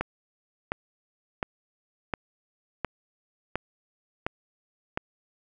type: click train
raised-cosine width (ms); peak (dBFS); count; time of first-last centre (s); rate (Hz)
0.5; -12; 8; 0.01-4.975; 1.41
effects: none